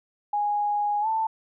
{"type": "tone with pitch glide", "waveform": "sine", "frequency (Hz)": [827, 886.4], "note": ["G#5", "A5"], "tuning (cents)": [-8, 13], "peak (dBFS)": -22, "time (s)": [0.33, 1.27], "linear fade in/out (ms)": 5, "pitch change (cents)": 121, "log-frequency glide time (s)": [1.01, 1.07], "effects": []}